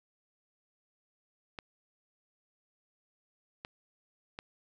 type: clicks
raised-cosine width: 0.3 ms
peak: -24 dBFS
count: 3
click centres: 1.588 / 3.649 / 4.389 s
effects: none